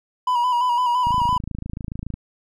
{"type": "tone with vibrato", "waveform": "triangle", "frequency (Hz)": 979, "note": "B5", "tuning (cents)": -15, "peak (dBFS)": -15, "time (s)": [0.27, 1.38], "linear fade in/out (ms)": 5, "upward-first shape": "square", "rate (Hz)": 5.9, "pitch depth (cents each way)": 39}
{"type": "click train", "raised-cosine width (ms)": 5, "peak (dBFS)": -17, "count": 30, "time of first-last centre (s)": [1.07, 2.14], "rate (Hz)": 27.1}
{"effects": []}